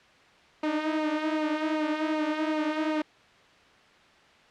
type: tone with flanger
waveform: sawtooth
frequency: 308.7 Hz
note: D#4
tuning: 14 cents flat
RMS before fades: -28 dBFS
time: 0.63-3.02 s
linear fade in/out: 5 ms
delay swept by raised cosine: 0.56 to 6.36 ms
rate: 2.6 Hz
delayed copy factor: -0.55
effects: white hiss -56 dBFS RMS until 4.5 s + low-pass 3000 Hz 12 dB/octave